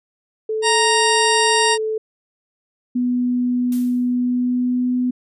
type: tone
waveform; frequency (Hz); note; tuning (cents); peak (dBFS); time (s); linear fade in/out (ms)
sine; 436.7; A4; -13; -19; 0.49-1.98; 5
type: harmonic tone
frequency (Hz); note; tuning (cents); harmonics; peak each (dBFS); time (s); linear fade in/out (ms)
932.3; A#5; 0; 1 / 2 / 3 / 4 / 5 / 6 / 8 / 9 / 10; -18 / -21 / -23 / -24 / -25 / -26 / -27 / -28 / -28; 0.62-1.78; 50
type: tone with pitch glide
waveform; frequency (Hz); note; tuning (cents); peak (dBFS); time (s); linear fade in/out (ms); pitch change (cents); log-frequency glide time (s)
sine; 246.9 to 249.6; B3 to B3; 0 to +19; -16; 2.95-5.11; 10; +19; 4.19-4.98
type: noise with exponential decay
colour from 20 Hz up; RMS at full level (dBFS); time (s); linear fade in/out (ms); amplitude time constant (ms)
blue; -33; 3.72-4.16; 2; 94
effects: resampled to 32000 Hz